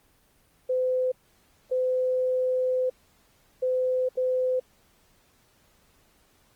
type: tone bursts at uneven times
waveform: sine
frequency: 510 Hz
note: C5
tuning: 44 cents flat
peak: -22 dBFS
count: 4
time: 0.69-1.12 / 1.71-2.9 / 3.62-4.09 / 4.17-4.6 s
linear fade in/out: 10 ms
effects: pink hiss -63 dBFS RMS until 6.55 s + Opus 24 kbps